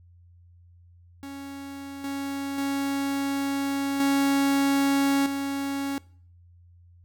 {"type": "tone with level steps", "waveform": "45% pulse", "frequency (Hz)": 277.2, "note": "C#4", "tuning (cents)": 0, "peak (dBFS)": [-36, -29, -25, -20, -27], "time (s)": [1.23, 5.98], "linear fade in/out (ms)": 0, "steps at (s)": [2.04, 2.58, 4, 5.26], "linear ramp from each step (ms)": 2, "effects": ["noise-tail reverb RT60 0.5 s tail -22 dB re dry", "added 87 Hz sine -51 dBFS peak until 7.04 s"]}